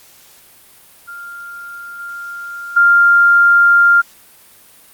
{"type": "tone with level steps", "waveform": "sine", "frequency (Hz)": 1396.9, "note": "F6", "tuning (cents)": 0, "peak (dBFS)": [-28, -25, -6], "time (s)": [1.07, 4.02], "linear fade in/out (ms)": 20, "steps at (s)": [1.99, 2.76], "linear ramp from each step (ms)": 10, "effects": ["white hiss -45 dBFS RMS until 4.93 s", "Opus 48 kbps"]}